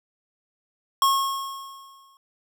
square tone with exponential decay, 1089 Hz, C#6, 31 cents flat, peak -16 dBFS, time 1.02-2.17 s, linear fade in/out 1 ms, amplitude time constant 250 ms, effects none

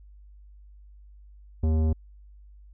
triangle tone with tanh clipping, 79 Hz, D#2, 27 cents sharp, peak -22 dBFS, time 1.63-1.93 s, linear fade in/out 5 ms, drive 18 dB, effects added 50 Hz sine -47 dBFS peak until 2.73 s

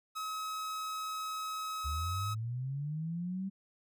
45% pulse tone, 1278 Hz, D#6, 46 cents sharp, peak -36 dBFS, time 0.15-2.35 s, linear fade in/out 20 ms
sine linear sweep, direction up, 69.3 to 196 Hz, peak -34 dBFS, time 1.84-3.5 s, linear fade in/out 20 ms
effects none

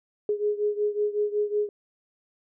sine beating tone pair, 415.3 / 420.7 Hz, G#4 / G#4, 0 / +22 cents, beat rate 5.4 Hz, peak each -25 / -28 dBFS, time 0.29-1.69 s, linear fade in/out 2 ms, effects none

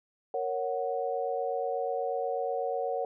sine chord, F# major, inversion first, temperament equal, 466.2 / 554.4 / 740 Hz, A#4 / C#5 / F#5, 0 / 0 / 0 cents, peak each -33 dBFS, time 0.34-3.05 s, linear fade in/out 2 ms, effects none

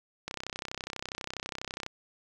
click train, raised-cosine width 0.2 ms, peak -18 dBFS, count 52, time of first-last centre 0.28-1.864 s, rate 32.2 Hz, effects none

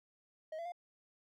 triangle tone with pitch steps, 629 / 675 / 703 Hz, D#5 / E5 / F5, +19 / +41 / +11 cents, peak -38 dBFS, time 0.52-0.721 s, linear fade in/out 5 ms, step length 67 ms, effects none

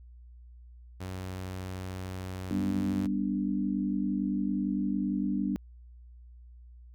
sawtooth tone, 93.1 Hz, F#2, 11 cents sharp, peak -32 dBFS, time 1-3.07 s, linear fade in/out 10 ms
sine chord, G major, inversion none, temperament equal, 196 / 246.9 / 293.7 Hz, G3 / B3 / D4, 0 / 0 / 0 cents, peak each -30 / -33 / -32 dBFS, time 2.51-5.56 s, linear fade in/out 0 ms
effects added 60 Hz sine -48 dBFS peak until 6.94 s

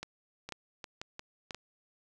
two click trains, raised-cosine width 0.2 ms, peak -22 / -24 dBFS, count 4 / 4, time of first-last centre 0.03-1.508 / 0.49-1.546 s, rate 2.03 / 2.84 Hz, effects none

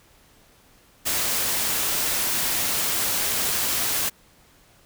white noise, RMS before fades -24 dBFS, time 1.05-4.1 s, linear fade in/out 20 ms, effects pink hiss -56 dBFS RMS until 4.85 s

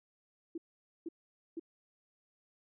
sine tone bursts, 331.6 Hz, E4, 10 cents sharp, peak -37 dBFS, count 3, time 0.55-1.597 s, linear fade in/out 5 ms, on 29 ms, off 480 ms, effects none

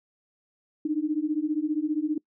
sine beating tone pair, 297.4 / 312.4 Hz, D4 / D#4, +22 / +7 cents, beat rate 15 Hz, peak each -27 dBFS, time 0.85-2.18 s, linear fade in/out 5 ms, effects noise-tail reverb RT60 0.1 s tail -24 dB re dry

